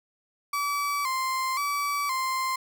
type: tone with vibrato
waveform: 35% pulse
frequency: 1096 Hz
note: C#6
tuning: 20 cents flat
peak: -24 dBFS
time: 0.53-2.56 s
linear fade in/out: 5 ms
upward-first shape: square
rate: 0.96 Hz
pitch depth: 81 cents each way
effects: none